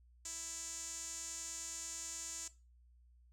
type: tone with band-pass filter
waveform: sawtooth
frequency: 329.6 Hz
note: E4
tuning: in tune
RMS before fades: -45 dBFS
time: 0.25-2.48 s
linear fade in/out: 5 ms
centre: 7200 Hz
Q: 6
effects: noise-tail reverb RT60 0.3 s tail -17 dB re dry + added 60 Hz sine -62 dBFS peak until 3.32 s